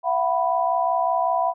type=chord; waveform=sine; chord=E suspended second; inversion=none; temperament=equal with one note detuned; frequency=674.7 / 740 / 987.8 Hz; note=E5 / F#5 / B5; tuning=+40 / 0 / 0 cents; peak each=-23 dBFS; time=0.03-1.54 s; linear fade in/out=50 ms; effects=none